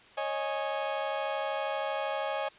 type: chord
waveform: 35% pulse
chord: C# suspended second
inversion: none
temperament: equal with one note detuned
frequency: 549.6 / 622.3 / 830.6 Hz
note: C#5 / D#5 / G#5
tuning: -15 / 0 / 0 cents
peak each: -33 dBFS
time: 0.17-2.49 s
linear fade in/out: 10 ms
effects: white hiss -55 dBFS RMS until 2.58 s + resampled to 8000 Hz